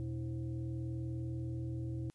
sine tone with frequency modulation, 122.2 Hz, B2, 18 cents flat, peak -36 dBFS, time 0-2.1 s, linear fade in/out 0 ms, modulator 204 Hz, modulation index 0.89, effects white hiss -75 dBFS RMS until 2.14 s + resampled to 24000 Hz

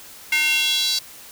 square tone with high-pass filter sweep, 304.1 Hz, D#4, 40 cents flat, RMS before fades -20 dBFS, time 0.32-0.99 s, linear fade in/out 5 ms, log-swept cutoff 2200 to 4400 Hz, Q 4.8, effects white hiss -42 dBFS RMS until 1.31 s

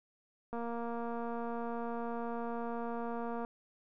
click train, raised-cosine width 1 ms, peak -27 dBFS, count 684, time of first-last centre 0.53-3.449 s, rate 234 Hz, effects none

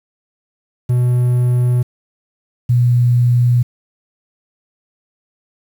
triangle / sine tone pair in turn, 123.47 / 121.7 Hz, B2 / B2, 0 / -25 cents, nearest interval unison, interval 25 cents, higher first, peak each -9 dBFS, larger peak neither, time 0.89-1.83 / 2.69-3.63 s, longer neither, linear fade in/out 10 ms, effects 7-bit

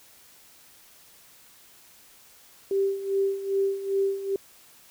sine tone with tremolo, 392 Hz, G4, in tune, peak -20 dBFS, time 2.71-4.36 s, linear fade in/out 2 ms, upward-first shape sine, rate 2.5 Hz, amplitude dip 75%, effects white hiss -54 dBFS RMS until 4.9 s

